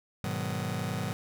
sawtooth chord, G# minor seventh, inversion none, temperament just, 103.83 / 124.59 / 155.74 / 186.89 Hz, G#2 / B2 / D#3 / F#3, 0 / +16 / +2 / +18 cents, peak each -32 dBFS, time 0.24-1.13 s, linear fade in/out 0 ms, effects none

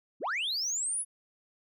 sine linear sweep, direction up, 149.4 to 10548 Hz, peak -27 dBFS, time 0.2-1.05 s, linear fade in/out 50 ms, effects tanh soft clip ceiling -28 dBFS

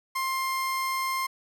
30% pulse tone, 1056 Hz, C6, 16 cents sharp, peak -24 dBFS, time 0.15-1.27 s, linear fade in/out 10 ms, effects none

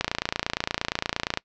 click train, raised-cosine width 0.2 ms, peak -6 dBFS, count 40, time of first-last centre 0.01-1.374 s, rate 28.6 Hz, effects noise-tail reverb RT60 0.1 s tail -23 dB re dry + low-pass 5000 Hz 12 dB/octave

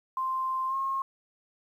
sine tone with pitch glide, 1046.5 to 1077.2 Hz, C6 to C#6, 0 to -50 cents, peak -27 dBFS, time 0.17-1.02 s, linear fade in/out 2 ms, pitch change +50 cents, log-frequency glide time 0.68-0.75 s, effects 10-bit

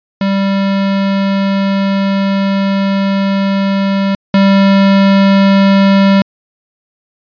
square tone pair in turn, 196 / 196 Hz, G3 / G3, 0 / 0 cents, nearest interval unison, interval 0 cents, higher neither, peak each -11 / -6 dBFS, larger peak second, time 0.21-4.15 / 4.34-6.22 s, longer first, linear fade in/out 2 ms, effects resampled to 11025 Hz

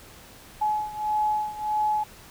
sine beating tone pair, 849 / 850.6 Hz, G#5 / G#5, +38 / +41 cents, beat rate 1.6 Hz, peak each -25 / -28 dBFS, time 0.61-2.04 s, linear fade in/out 10 ms, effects pink hiss -48 dBFS RMS until 2.3 s

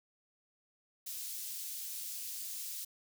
white high-pass noise, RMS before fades -42 dBFS, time 1.06-2.85 s, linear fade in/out 10 ms, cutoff 4400 Hz, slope 12 dB/octave, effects none

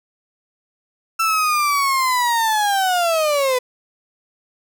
35% pulse linear sweep, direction down, 1338 to 493.9 Hz, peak -14 dBFS, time 1.19-3.59 s, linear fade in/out 10 ms, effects none

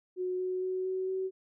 sine tone with pitch steps, 366 / 369 / 372 / 375 / 378 Hz, F#4 / F#4 / F#4 / F#4 / F#4, -19 / -5 / +9 / +23 / +37 cents, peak -30 dBFS, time 0.16-1.31 s, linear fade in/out 50 ms, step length 230 ms, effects none

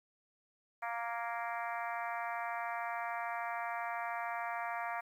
harmonic tone with a mistuned harmonic, 233.1 Hz, A#3, in tune, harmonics 3 / 4 / 5 / 6 / 7 / 8 / 9 / 10, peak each -40 / -42 / -44 / -46 / -47 / -48 / -49 / -50 dBFS, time 0.82-5.01 s, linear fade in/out 10 ms, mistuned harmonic 7, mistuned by +26 cents, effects 11-bit

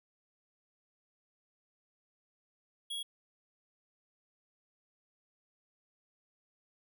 square tone, 3322 Hz, G#7, in tune, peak -37 dBFS, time 2.9-3.03 s, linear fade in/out 10 ms, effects none

